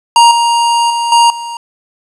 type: tone with level steps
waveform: square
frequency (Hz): 938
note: A#5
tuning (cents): +11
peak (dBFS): -3 / -9 / -13 / -5 / -21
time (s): 0.16-1.57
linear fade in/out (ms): 2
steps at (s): 0.31 / 0.9 / 1.12 / 1.3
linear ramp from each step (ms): 2
effects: resampled to 24000 Hz + 7-bit